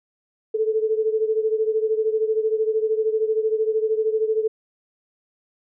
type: beating tone pair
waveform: sine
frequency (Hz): 434.8 / 447.8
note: A4 / A4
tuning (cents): -21 / +30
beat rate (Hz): 13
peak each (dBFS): -20 / -24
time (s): 0.54-4.48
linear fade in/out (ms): 10
effects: none